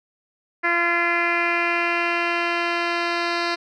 10% pulse tone with low-pass filter sweep, 343.3 Hz, F4, 30 cents flat, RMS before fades -22 dBFS, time 0.63-3.56 s, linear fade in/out 20 ms, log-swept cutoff 2000 to 3900 Hz, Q 3.9, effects none

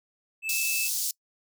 triangle tone, 2627 Hz, E7, 7 cents flat, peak -27 dBFS, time 0.42-0.9 s, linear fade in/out 50 ms
pink high-pass noise, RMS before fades -29 dBFS, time 0.49-1.11 s, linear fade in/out 2 ms, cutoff 4900 Hz, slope 24 dB/octave
effects noise-tail reverb RT60 0.1 s tail -25 dB re dry

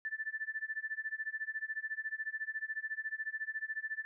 sine tone with tremolo, 1760 Hz, A6, in tune, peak -33 dBFS, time 0.05-4.05 s, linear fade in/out 0 ms, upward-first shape sine, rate 14 Hz, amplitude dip 95%, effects none

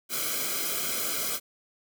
white noise with comb filter, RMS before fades -30 dBFS, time 0.09-1.4 s, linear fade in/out 50 ms, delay 1.1 ms, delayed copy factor -1, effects none

